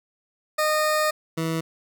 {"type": "tone pair in turn", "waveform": "20% pulse", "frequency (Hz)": [614, 162.63], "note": ["D#5", "E3"], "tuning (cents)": [-23, -23], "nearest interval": "octave + major seventh", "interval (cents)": 2300, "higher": "first", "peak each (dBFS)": [-15, -19], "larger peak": "first", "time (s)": [[0.58, 1.11], [1.37, 1.61]], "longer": "first", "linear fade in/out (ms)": 10, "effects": []}